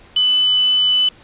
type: tone with quantisation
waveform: sine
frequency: 2999 Hz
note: F#7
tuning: 23 cents sharp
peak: -12 dBFS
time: 0.16-1.09 s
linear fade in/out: 5 ms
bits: 4
effects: pink hiss -46 dBFS RMS until 1.23 s + resampled to 8000 Hz